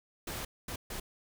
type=noise bursts at uneven times; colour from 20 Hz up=pink; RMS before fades=-39 dBFS; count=3; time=0.27-0.45 / 0.68-0.76 / 0.9-1 s; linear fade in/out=5 ms; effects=none

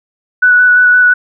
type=tone with vibrato; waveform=sine; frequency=1480 Hz; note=F#6; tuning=in tune; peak=-4 dBFS; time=0.42-1.14 s; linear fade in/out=10 ms; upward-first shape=square; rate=5.8 Hz; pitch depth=11 cents each way; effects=none

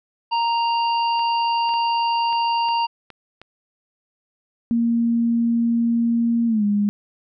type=harmonic tone; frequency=931 Hz; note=A#5; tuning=2 cents flat; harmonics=1 / 3 / 5; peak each=-18 / -28 / -32 dBFS; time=0.31-2.87 s; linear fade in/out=20 ms
type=clicks; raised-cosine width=0.3 ms; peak=-24 dBFS; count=7; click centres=1.194 / 1.692 / 1.739 / 2.328 / 2.687 / 3.103 / 3.416 s
type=tone with pitch glide; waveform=sine; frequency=233.1 to 205.3 Hz; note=A#3 to G#3; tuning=0 to -20 cents; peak=-16 dBFS; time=4.71-6.89 s; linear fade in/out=0 ms; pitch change=-220 cents; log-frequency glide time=6.47-6.64 s
effects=none

